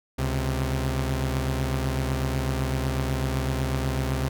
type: tone pair together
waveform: sawtooth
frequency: 69.4 / 130.81 Hz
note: C#2 / C3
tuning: +3 / 0 cents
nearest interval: major seventh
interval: 1097 cents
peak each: -23 dBFS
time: 0.18-4.29 s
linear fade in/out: 10 ms
effects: none